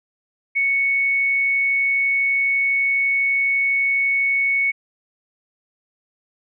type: tone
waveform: sine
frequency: 2217 Hz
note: C#7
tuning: in tune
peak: -16 dBFS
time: 0.55-4.72 s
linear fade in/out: 20 ms
effects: none